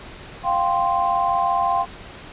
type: chord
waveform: sine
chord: F suspended second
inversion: none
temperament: equal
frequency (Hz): 698.5 / 784 / 1046.5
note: F5 / G5 / C6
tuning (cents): 0 / 0 / 0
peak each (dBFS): -22 / -22 / -21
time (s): 0.43-1.86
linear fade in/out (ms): 50
effects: pink hiss -39 dBFS RMS until 2.32 s + resampled to 8000 Hz